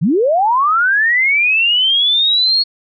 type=linear sweep; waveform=sine; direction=up; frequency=130.81 to 4357 Hz; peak=-10 dBFS; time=0.01-2.64 s; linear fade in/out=20 ms; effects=none